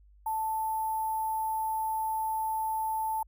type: tone with sample-and-hold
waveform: sine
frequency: 880 Hz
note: A5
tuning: in tune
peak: -28 dBFS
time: 0.26-3.23 s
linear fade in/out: 5 ms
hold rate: 11025 Hz
effects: added 50 Hz sine -55 dBFS peak until 3.27 s